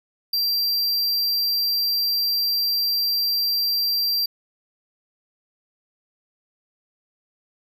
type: tone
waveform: square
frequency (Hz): 4720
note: D8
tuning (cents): +8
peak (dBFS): -20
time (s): 0.33-4.26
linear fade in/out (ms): 5
effects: none